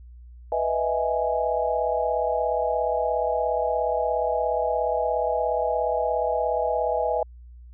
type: chord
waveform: sine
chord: E major seventh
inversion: second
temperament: equal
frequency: 493.9 / 622.3 / 659.3 / 830.6 Hz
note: B4 / D#5 / E5 / G#5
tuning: 0 / 0 / 0 / 0 cents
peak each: -27 dBFS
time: 0.52-7.23 s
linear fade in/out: 2 ms
effects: added 60 Hz sine -42 dBFS peak until 7.73 s